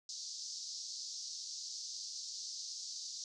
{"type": "band-pass noise", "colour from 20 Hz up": "pink", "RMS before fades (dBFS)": -45, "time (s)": [0.09, 3.24], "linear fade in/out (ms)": 2, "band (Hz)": [4400, 6500], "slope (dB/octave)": 48, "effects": []}